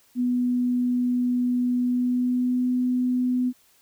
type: tone with pitch glide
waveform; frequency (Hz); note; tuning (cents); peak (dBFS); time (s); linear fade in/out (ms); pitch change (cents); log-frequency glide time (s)
sine; 246.9 to 250.3; B3 to B3; 0 to +23; -20; 0.15-3.53; 50; +23; 1.82-2.68
effects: white hiss -60 dBFS RMS until 3.81 s